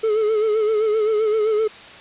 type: tone with vibrato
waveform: triangle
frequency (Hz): 432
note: A4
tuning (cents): -32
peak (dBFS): -14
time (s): 0.03-1.68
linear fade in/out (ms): 10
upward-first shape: sine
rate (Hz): 7.7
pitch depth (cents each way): 58
effects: white hiss -40 dBFS RMS until 2 s + resampled to 8000 Hz